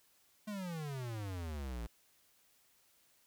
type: exponential sweep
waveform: square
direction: down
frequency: 216.3 to 54.7 Hz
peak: -40 dBFS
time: 0.47-1.87 s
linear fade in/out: 10 ms
effects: white hiss -70 dBFS RMS until 3.26 s